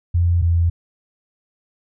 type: tone pair in turn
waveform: sine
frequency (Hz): 86.4 / 84.82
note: F2 / E2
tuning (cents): -18 / +50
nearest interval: unison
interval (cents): 32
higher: first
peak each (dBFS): -13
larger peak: neither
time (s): 0.14-0.42 / 0.42-0.7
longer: neither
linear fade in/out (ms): 10
effects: none